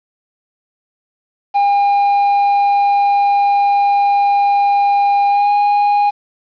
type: tone with pitch glide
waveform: triangle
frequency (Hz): 807 to 820.2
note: G#5 to G#5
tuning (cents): -50 to -22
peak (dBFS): -8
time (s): 1.54-6.11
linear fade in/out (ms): 20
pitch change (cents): +28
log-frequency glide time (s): 5.29-5.5
effects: resampled to 11025 Hz + 7-bit